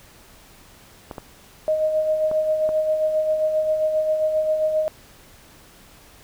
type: clicks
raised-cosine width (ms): 1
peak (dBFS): -18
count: 4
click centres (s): 1.112 / 1.182 / 2.314 / 2.691
type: tone with tremolo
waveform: sine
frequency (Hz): 622.3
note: D#5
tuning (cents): 0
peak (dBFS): -16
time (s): 1.68-4.88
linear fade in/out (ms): 0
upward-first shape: sine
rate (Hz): 7.5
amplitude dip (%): 45
effects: pink hiss -49 dBFS RMS until 6.23 s